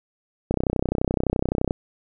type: click train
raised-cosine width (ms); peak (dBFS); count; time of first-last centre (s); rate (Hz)
2; -8; 39; 0.51-1.709; 31.7
effects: none